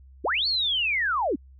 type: linear two-way sweep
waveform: sine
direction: up then down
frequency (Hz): 220 to 4487 to 220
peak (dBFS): -22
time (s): 0.24-1.36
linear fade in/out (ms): 10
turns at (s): 0.47
effects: added 66 Hz sine -47 dBFS peak until 1.59 s